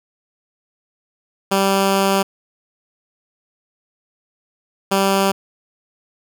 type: tone pair in turn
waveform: 10% pulse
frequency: 195.1 / 195.1 Hz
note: G3 / G3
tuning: -8 / -8 cents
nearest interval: unison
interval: 0 cents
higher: neither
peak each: -6 dBFS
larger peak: neither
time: 1.51-2.23 / 4.91-5.32 s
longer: first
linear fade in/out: 10 ms
effects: none